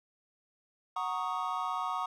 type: chord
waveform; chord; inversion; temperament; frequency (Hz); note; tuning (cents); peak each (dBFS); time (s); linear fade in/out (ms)
triangle; D# minor seventh; first; equal; 740 / 932.3 / 1108.7 / 1244.5; F#5 / A#5 / C#6 / D#6; 0 / 0 / 0 / 0; -36 / -36 / -34 / -35; 0.96-2.06; 5
effects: none